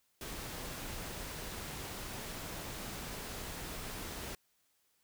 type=noise; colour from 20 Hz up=pink; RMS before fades=-43 dBFS; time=0.21-4.35 s; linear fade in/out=2 ms; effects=white hiss -75 dBFS RMS until 5.03 s